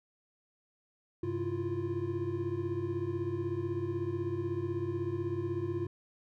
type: tone cluster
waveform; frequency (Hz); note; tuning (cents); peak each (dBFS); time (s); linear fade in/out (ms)
triangle; 99.8 / 133.9 / 335.4 / 351.5; G2 / C3 / E4 / F4; +32 / +40 / +30 / +11; -36 / -39 / -36 / -33; 1.23-5.87; 5
effects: none